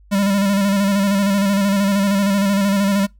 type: tone with vibrato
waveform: square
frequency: 198.7 Hz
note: G3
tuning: 24 cents sharp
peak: -15 dBFS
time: 0.11-3.07 s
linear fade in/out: 20 ms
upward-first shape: square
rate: 13 Hz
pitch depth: 38 cents each way
effects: noise-tail reverb RT60 0.2 s tail -26 dB re dry + added 50 Hz sine -45 dBFS peak until 3.19 s